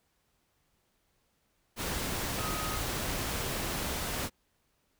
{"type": "tone in noise", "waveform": "sine", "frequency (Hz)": 1258, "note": "D#6", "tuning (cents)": 19, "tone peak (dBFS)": -38, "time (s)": [2.37, 2.82], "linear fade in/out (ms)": 50, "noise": "pink", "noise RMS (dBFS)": -34, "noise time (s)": [1.76, 4.3], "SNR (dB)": -7, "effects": ["pink hiss -74 dBFS RMS until 4.99 s"]}